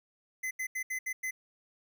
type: tone bursts at uneven times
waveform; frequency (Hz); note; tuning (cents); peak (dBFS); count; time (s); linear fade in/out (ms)
square; 2038; C7; -46; -33; 6; 0.43-0.51 / 0.59-0.67 / 0.75-0.83 / 0.9-0.99 / 1.06-1.13 / 1.23-1.31; 10
effects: none